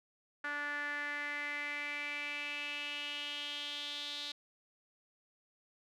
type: tone with band-pass filter sweep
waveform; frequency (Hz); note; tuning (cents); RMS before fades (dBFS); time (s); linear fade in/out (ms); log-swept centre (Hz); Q
sawtooth; 291.3; D4; -14; -40; 0.44-4.32; 5; 1600 to 3800; 5.3
effects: none